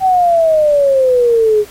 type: exponential sweep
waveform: sine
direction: down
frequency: 770 to 412.3 Hz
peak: -7 dBFS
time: 0-1.65 s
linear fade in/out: 50 ms
effects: pink hiss -37 dBFS RMS until 1.7 s + MP3 64 kbps